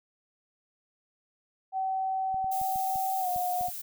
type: tone with pitch glide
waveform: sine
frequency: 763 to 722.3 Hz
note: G5 to F#5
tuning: -47 to -42 cents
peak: -27 dBFS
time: 1.72-3.71 s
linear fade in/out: 50 ms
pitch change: -95 cents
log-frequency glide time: 3.19-3.28 s
type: clicks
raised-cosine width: 5 ms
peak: -34 dBFS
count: 8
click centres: 2.344 / 2.444 / 2.615 / 2.759 / 2.958 / 3.362 / 3.611 / 3.685 s
type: noise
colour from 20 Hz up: violet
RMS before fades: -38 dBFS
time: 2.51-3.82 s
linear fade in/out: 10 ms
effects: none